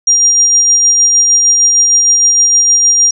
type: tone with tremolo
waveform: sine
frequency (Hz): 5700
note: F8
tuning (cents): +34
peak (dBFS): -4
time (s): 0.07-3.11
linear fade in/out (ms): 5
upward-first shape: sine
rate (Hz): 6.5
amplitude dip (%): 30
effects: none